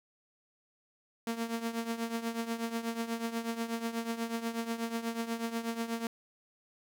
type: tone with tremolo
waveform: sawtooth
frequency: 230 Hz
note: A#3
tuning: 23 cents flat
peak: -26 dBFS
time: 1.27-6.07 s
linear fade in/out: 2 ms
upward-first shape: triangle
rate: 8.2 Hz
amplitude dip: 80%
effects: none